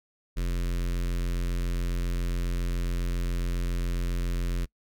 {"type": "tone with notch filter", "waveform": "square", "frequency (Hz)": 43.65, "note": "F1", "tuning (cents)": 0, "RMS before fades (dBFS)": -28, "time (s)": [0.36, 4.66], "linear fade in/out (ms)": 20, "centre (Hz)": 800, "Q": 0.95, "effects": ["noise-tail reverb RT60 0.1 s tail -25 dB re dry"]}